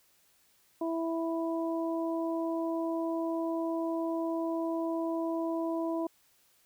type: harmonic tone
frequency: 329.6 Hz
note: E4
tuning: in tune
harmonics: 1 / 2 / 3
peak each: -31 / -35 / -40 dBFS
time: 0.81-6.07 s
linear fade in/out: 5 ms
effects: white hiss -67 dBFS RMS until 6.65 s